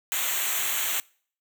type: noise with comb filter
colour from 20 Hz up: white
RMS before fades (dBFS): -27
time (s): 0.12-1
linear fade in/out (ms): 0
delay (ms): 0.2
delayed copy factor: -0.95
effects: noise-tail reverb RT60 0.5 s tail -25 dB re dry